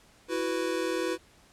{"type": "chord", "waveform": "square", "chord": "E suspended second", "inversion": "none", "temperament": "equal", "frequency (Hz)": [329.6, 370, 493.9], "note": ["E4", "F#4", "B4"], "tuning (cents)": [0, 0, 0], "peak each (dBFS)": -33, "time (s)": [0.28, 1.18], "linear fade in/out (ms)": 50, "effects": ["pink hiss -59 dBFS RMS until 1.52 s", "low-pass 10000 Hz 12 dB/octave"]}